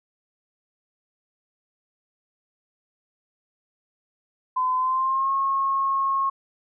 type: tone with pitch glide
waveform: sine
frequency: 1020 to 1086.9 Hz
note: C6 to C#6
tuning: -44 to -34 cents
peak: -20 dBFS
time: 4.56-6.3 s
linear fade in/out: 10 ms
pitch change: +110 cents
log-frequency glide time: 4.77-5.32 s
effects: none